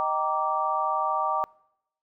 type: chord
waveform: sine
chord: Eb major seventh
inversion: none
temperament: just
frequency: 622.3 / 777.8 / 933.4 / 1166.7 Hz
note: Eb5 / G5 / Bb5 / D6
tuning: 0 / -14 / +2 / -12 cents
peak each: -32 / -29 / -29 / -27 dBFS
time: 0-1.44 s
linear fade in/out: 0 ms
effects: noise-tail reverb RT60 0.8 s tail -25 dB re dry